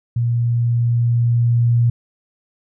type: tone with level ramp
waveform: sine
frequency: 118.6 Hz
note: A#2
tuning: 30 cents sharp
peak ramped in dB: -15 to -11 dBFS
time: 0.16-1.9 s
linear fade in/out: 5 ms
effects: none